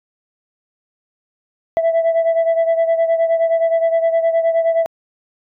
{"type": "beating tone pair", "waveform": "sine", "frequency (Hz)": [659.3, 668.9], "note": ["E5", "E5"], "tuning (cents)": [0, 25], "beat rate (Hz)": 9.6, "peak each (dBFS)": [-12, -17], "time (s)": [1.77, 4.86], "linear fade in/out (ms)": 0, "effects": ["tanh soft clip ceiling -10 dBFS"]}